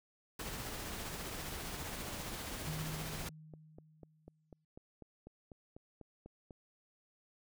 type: noise with tremolo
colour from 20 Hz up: pink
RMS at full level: -42 dBFS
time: 0.39-3.29 s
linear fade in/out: 5 ms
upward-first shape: sine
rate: 15 Hz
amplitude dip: 25%
type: tone with exponential decay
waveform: sine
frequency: 155.9 Hz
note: D#3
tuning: 4 cents sharp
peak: -37 dBFS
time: 2.67-4.65 s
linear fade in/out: 5 ms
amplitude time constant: 430 ms
type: click train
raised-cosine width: 2 ms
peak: -38 dBFS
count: 14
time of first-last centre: 3.29-6.508 s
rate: 4.04 Hz
effects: none